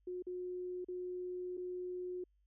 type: tone with dropouts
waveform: sine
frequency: 361.6 Hz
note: F#4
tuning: 40 cents flat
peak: -39 dBFS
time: 0.07-2.24 s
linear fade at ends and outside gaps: 5 ms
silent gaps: 0.224-0.267 / 0.846-0.884 / 1.571-1.576 s
effects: added 50 Hz sine -70 dBFS peak until 2.46 s